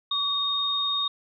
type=tone pair together; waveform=sine; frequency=1139 / 3709 Hz; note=C#6 / A#7; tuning=+47 / -9 cents; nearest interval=octave + minor sixth; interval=2044 cents; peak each=-31 / -24 dBFS; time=0.11-1.08 s; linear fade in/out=5 ms; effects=none

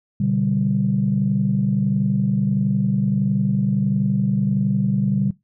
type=chord; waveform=sine; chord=G major; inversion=first; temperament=equal with one note detuned; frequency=123.47 / 144.98 / 196 Hz; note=B2 / D3 / G3; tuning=0 / -22 / 0 cents; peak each=-23 / -21 / -19 dBFS; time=0.2-5.31 s; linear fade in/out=5 ms; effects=noise-tail reverb RT60 0.2 s tail -21 dB re dry + tanh soft clip ceiling -8 dBFS

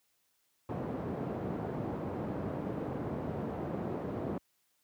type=band-pass noise; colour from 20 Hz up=pink; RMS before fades=-37 dBFS; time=0.69-4.38 s; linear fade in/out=2 ms; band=120 to 630 Hz; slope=12 dB/octave; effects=white hiss -75 dBFS RMS until 4.83 s + high-pass 60 Hz 12 dB/octave

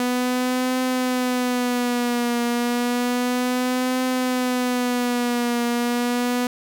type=tone with vibrato; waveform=sawtooth; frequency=246.9 Hz; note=B3; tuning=in tune; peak=-16 dBFS; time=0-6.47 s; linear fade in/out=2 ms; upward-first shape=triangle; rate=0.31 Hz; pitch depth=64 cents each way; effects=none

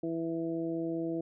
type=harmonic tone; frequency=165 Hz; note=E3; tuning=2 cents sharp; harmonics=1 / 2 / 3 / 4; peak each=-41 / -32 / -40 / -42 dBFS; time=0.03-1.21 s; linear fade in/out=5 ms; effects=none

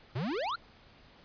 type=exponential sweep; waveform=square; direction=up; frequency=108.6 to 1480 Hz; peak=-32 dBFS; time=0.15-0.56 s; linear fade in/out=10 ms; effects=pink hiss -58 dBFS RMS until 1.24 s + resampled to 11025 Hz

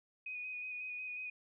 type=tone with vibrato; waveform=sine; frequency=2489 Hz; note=D#7; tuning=in tune; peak=-40 dBFS; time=0.26-1.3 s; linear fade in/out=5 ms; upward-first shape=square; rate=5.5 Hz; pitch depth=17 cents each way; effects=none

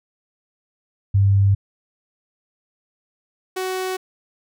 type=tone pair in turn; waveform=sine / sawtooth; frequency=98.9 / 373.4 Hz; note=G2 / F#4; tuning=+16 / +16 cents; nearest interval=octave + major seventh; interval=2300 cents; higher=second; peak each=-12 / -19 dBFS; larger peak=first; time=1.14-1.55 / 3.56-3.97 s; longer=neither; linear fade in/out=10 ms; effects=none

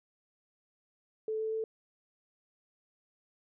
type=tone with pitch steps; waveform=sine; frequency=436.8 / 439.6 / 442.4 Hz; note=A4 / A4 / A4; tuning=-13 / -2 / +9 cents; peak=-31 dBFS; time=1.28-1.64 s; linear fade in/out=2 ms; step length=120 ms; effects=none

